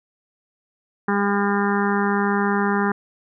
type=harmonic tone; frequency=201.6 Hz; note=G3; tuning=49 cents sharp; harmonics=1 / 2 / 4 / 5 / 6 / 7 / 8 / 9; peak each=-21 / -24 / -27 / -28 / -29 / -29 / -30 / -31 dBFS; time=1.08-2.92 s; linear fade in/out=5 ms; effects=none